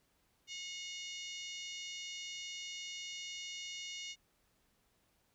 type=harmonic tone with a mistuned harmonic; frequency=726 Hz; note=F#5; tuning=33 cents flat; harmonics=3 / 4 / 5 / 6 / 7 / 8 / 9 / 10; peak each=-49 / -46 / -51 / -54 / -57 / -52 / -55 / -58 dBFS; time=0.47-4.16 s; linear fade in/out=50 ms; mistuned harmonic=4; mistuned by=-15 cents; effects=pink hiss -75 dBFS RMS until 5.34 s